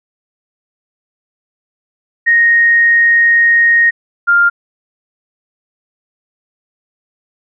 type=tone pair in turn; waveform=sine; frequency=1864.7 / 1399.5 Hz; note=A#6 / F6; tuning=0 / +3 cents; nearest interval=perfect fourth; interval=497 cents; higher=first; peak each=-6 dBFS; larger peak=neither; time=2.26-3.91 / 4.27-4.5 s; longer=first; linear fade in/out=20 ms; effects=none